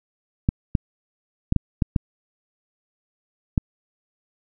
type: clicks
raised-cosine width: 5 ms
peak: -5 dBFS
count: 7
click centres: 0.489 / 0.752 / 1.524 / 1.563 / 1.822 / 1.962 / 3.578 s
effects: none